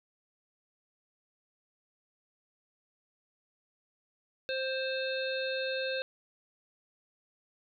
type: harmonic tone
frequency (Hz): 526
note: C5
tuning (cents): +9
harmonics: 1 / 3 / 5 / 7 / 8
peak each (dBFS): -33 / -38 / -40 / -41 / -42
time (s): 4.49-6.02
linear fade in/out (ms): 0
effects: none